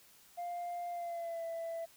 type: tone with pitch glide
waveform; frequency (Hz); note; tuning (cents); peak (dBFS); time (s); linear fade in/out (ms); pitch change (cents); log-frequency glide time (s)
sine; 700 to 664.5; F5 to E5; +4 to +14; -35; 0.37-1.86; 20; -90; 0.9-1.43
effects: tanh soft clip ceiling -36 dBFS + white hiss -62 dBFS RMS until 1.96 s